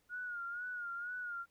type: tone with vibrato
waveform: sine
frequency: 1434 Hz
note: F6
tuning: 45 cents sharp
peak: -39 dBFS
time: 0.09-1.46 s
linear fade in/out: 50 ms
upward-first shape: sine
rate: 2.1 Hz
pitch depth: 64 cents each way
effects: pink hiss -75 dBFS RMS until 1.5 s